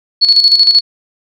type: tone with tremolo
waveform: sine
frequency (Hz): 4393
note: C#8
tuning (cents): -16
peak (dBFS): -3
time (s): 0.21-0.81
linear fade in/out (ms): 20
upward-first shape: square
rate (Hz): 13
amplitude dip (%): 60
effects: none